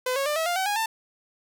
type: tone with pitch steps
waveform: sawtooth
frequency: 507 / 549.7 / 596 / 646.2 / 700.6 / 759.6 / 823.6 / 893 Hz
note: B4 / C#5 / D5 / E5 / F5 / F#5 / G#5 / A5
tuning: +45 / -15 / +25 / -35 / +5 / +45 / -15 / +25 cents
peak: -20 dBFS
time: 0.06-0.86 s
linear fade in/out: 5 ms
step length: 100 ms
effects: none